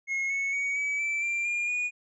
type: tone with pitch steps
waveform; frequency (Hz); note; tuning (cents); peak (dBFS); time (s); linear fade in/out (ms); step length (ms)
triangle; 2165 / 2204 / 2244 / 2284 / 2326 / 2368 / 2411 / 2454; C#7 / C#7 / C#7 / D7 / D7 / D7 / D7 / D#7; -41 / -11 / +21 / -49 / -17 / +14 / +45 / -25; -25; 0.07-1.91; 50; 230
effects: resampled to 22050 Hz